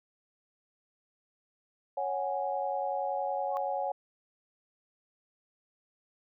sine chord, C# suspended fourth, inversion none, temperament equal, 554.4 / 740 / 830.6 Hz, C#5 / F#5 / G#5, 0 / 0 / 0 cents, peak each -34 dBFS, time 1.97-3.92 s, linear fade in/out 5 ms
sine tone with exponential growth, 1092 Hz, C#6, 26 cents flat, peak -31 dBFS, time 3.48-3.57 s, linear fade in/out 0 ms, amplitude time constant 19 ms
effects none

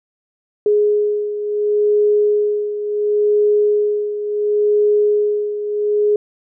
sine beating tone pair, 417.1 / 417.81 Hz, G#4 / G#4, +7 / +10 cents, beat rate 0.71 Hz, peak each -14 / -20 dBFS, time 0.66-6.16 s, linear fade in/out 2 ms, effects none

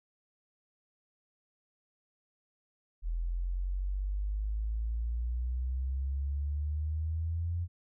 sine exponential sweep, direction up, 41.2 to 87.7 Hz, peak -30 dBFS, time 3.02-7.68 s, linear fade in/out 50 ms, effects none

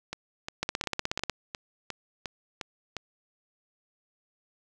two click trains, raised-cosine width 0.2 ms, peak -17 / -11 dBFS, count 9 / 12, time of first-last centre 0.13-2.967 / 0.63-1.297 s, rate 2.82 / 16.5 Hz, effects none

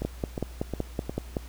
two click trains, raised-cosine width 2 ms, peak -14 / -17 dBFS, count 8 / 4, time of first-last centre 0.05-1.368 / 0.02-1.095 s, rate 5.31 / 2.79 Hz, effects added 60 Hz sine -40 dBFS peak until 1.48 s + pink hiss -51 dBFS RMS until 1.48 s

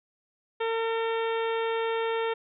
harmonic tone, 453.8 Hz, A#4, 47 cents flat, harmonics 1 / 2 / 3 / 4 / 5 / 6 / 7 / 8, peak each -27 / -33 / -37 / -39 / -41 / -43 / -44 / -45 dBFS, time 0.6-2.34 s, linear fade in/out 10 ms, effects none

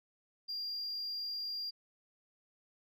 sine tone, 4786 Hz, D8, 32 cents sharp, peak -35 dBFS, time 0.48-1.71 s, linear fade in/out 20 ms, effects tanh soft clip ceiling -34 dBFS

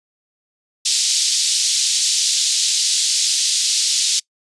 pink band-pass noise, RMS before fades -18 dBFS, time 0.85-4.2 s, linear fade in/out 10 ms, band 3800 to 8100 Hz, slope 24 dB/octave, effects noise-tail reverb RT60 0.1 s tail -25 dB re dry + resampled to 24000 Hz

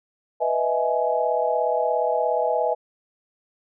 sine chord, E major seventh, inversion second, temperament equal with one note detuned, 493.9 / 622.3 / 659.3 / 837.8 Hz, B4 / D#5 / E5 / G#5, 0 / 0 / 0 / +15 cents, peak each -25 dBFS, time 0.4-2.75 s, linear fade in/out 20 ms, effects none

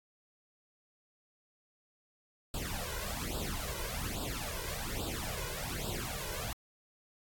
pink noise with flanger, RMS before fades -38 dBFS, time 2.54-6.53 s, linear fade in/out 2 ms, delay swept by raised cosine 0.24 to 2.04 ms, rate 1.2 Hz, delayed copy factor +1, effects AAC 64 kbps

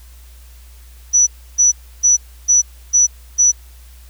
sine tone bursts, 5920 Hz, F#8, in tune, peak -8 dBFS, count 6, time 1.13-3.52 s, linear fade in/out 20 ms, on 140 ms, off 310 ms, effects added 60 Hz sine -38 dBFS peak until 4.09 s + white hiss -49 dBFS RMS until 4.09 s

